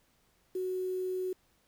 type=tone with quantisation; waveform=sine; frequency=370.3 Hz; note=F#4; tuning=1 cent sharp; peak=-31 dBFS; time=0.55-1.33 s; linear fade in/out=5 ms; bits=9; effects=pink hiss -70 dBFS RMS until 1.67 s